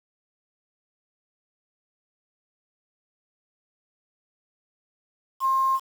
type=tone with quantisation; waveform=sine; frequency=1063 Hz; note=C6; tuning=27 cents sharp; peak=-19 dBFS; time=5.4-5.8 s; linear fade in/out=50 ms; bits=7; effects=none